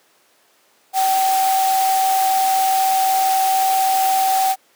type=tone in noise; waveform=sine; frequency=766 Hz; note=G5; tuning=40 cents flat; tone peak=-14 dBFS; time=0.93-4.56 s; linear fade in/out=50 ms; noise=white; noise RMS=-25 dBFS; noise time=0.93-4.56 s; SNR=+8 dB; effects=pink hiss -56 dBFS RMS until 4.75 s + high-pass 400 Hz 12 dB/octave